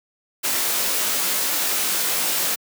white noise with comb filter, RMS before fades -22 dBFS, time 0.43-2.56 s, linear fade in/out 20 ms, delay 19 ms, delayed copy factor -0.7, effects high-pass 200 Hz 12 dB/octave

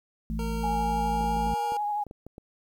harmonic tone, 55 Hz, A1, in tune, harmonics 1 / 3 / 4, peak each -30 / -35 / -33 dBFS, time 0.3-1.54 s, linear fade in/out 0 ms
25% pulse tone with pitch glide, 460.2 to 471.2 Hz, A#4 to A#4, -22 to +19 cents, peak -31 dBFS, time 0.39-1.77 s, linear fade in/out 2 ms, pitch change +41 cents, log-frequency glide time 0.57-1.65 s
sine tone with vibrato, 830.6 Hz, G#5, in tune, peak -26 dBFS, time 0.63-2.04 s, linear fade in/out 10 ms, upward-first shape triangle, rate 12 Hz, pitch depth 29 cents each way
clicks, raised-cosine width 2 ms, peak -29 dBFS, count 9, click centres 1.21 / 1.242 / 1.368 / 1.469 / 1.721 / 2.067 / 2.111 / 2.266 / 2.381 s
effects 10-bit

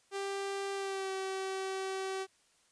sawtooth tone with pitch glide, 394.5 to 382.8 Hz, G4 to G4, +11 to -41 cents, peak -31 dBFS, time 0.11-2.27 s, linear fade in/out 50 ms, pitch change -52 cents, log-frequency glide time 0.74-1.11 s, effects white hiss -69 dBFS RMS until 2.71 s + resampled to 22050 Hz

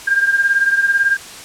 sine beating tone pair, 1600 / 1618 Hz, G6 / G#6, +35 / -46 cents, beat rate 18 Hz, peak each -13 / -18 dBFS, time 0.07-1.17 s, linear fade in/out 10 ms, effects white hiss -34 dBFS RMS until 1.44 s + low-pass 9000 Hz 12 dB/octave

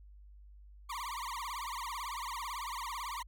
40% pulse tone with vibrato, 1046.5 Hz, C6, in tune, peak -37 dBFS, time 0.89-3.23 s, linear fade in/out 10 ms, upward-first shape triangle, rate 18 Hz, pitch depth 260 cents each way, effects added 50 Hz sine -52 dBFS peak until 3.27 s

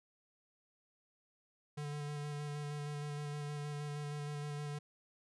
square tone with vibrato, 146.83 Hz, D3, in tune, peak -40 dBFS, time 1.77-4.79 s, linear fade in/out 10 ms, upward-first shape square, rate 6.4 Hz, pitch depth 14 cents each way, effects resampled to 24000 Hz

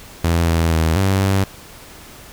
sawtooth tone with pitch steps, 84.1 / 82.7 / 80.6 / 96.5 / 97.1 Hz, E2 / E2 / E2 / G2 / G2, +35 / +6 / -38 / -27 / -16 cents, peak -10 dBFS, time 0.24-1.44 s, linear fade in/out 5 ms, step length 240 ms, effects pink hiss -40 dBFS RMS until 2.32 s

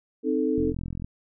sine chord, A diminished, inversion first, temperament equal, 261.6 / 311.1 / 440 Hz, C4 / Eb4 / A4, 0 / 0 / 0 cents, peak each -26 dBFS, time 0.23-0.74 s, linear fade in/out 50 ms
click train, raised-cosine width 5 ms, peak -21 dBFS, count 21, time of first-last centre 0.58-1.045 s, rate 43 Hz
effects none

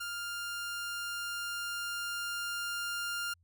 sawtooth tone with level ramp, 1400 Hz, F6, 4 cents sharp, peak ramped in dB -33 to -30 dBFS, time 0-3.34 s, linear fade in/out 10 ms, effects added 86 Hz sine -65 dBFS peak until 3.43 s

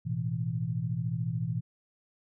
sine chord, A suspended second, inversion none, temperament just, 110 / 123.75 / 165 Hz, A2 / B2 / E3, 0 / +4 / +2 cents, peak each -35 / -32 / -33 dBFS, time 0.05-1.61 s, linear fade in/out 20 ms, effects none

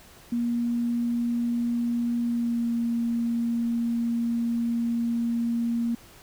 sine tone with pitch glide, 237.2 to 233.9 Hz, A#3 to A#3, +30 to +6 cents, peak -23 dBFS, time 0.32-5.95 s, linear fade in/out 5 ms, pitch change -24 cents, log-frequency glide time 2.2-2.72 s, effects pink hiss -51 dBFS RMS until 6.22 s

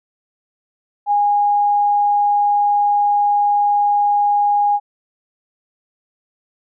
sine tone, 821 Hz, G#5, 20 cents flat, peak -12 dBFS, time 1.06-4.8 s, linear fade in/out 50 ms, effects none

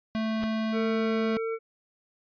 square tone, 220.4 Hz, A3, 3 cents sharp, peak -27 dBFS, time 0.15-1.37 s, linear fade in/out 0 ms
pink noise with exponential growth, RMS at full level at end -34 dBFS, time 0.36-0.44 s, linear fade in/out 1 ms, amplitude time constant 17 ms
harmonic tone, 450.4 Hz, A4, 40 cents sharp, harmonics 1 / 3 / 5, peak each -28 / -38 / -42 dBFS, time 0.72-1.59 s, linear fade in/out 50 ms
effects resampled to 11025 Hz

